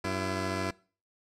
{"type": "tone pair together", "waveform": "10% pulse", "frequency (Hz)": [94.1, 336.3], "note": ["F#2", "E4"], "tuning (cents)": [30, 35], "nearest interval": "octave + minor seventh", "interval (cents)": 2205, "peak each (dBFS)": [-24, -25], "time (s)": [0.04, 0.71], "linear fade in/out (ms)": 5, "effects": ["noise-tail reverb RT60 0.4 s tail -23 dB re dry", "low-pass 8000 Hz 12 dB/octave"]}